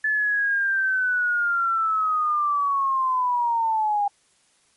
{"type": "linear sweep", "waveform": "sine", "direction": "down", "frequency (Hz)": [1738, 805], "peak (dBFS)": -19, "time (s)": [0.04, 4.08], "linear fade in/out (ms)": 5, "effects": ["white hiss -62 dBFS RMS until 4.76 s", "MP3 48 kbps"]}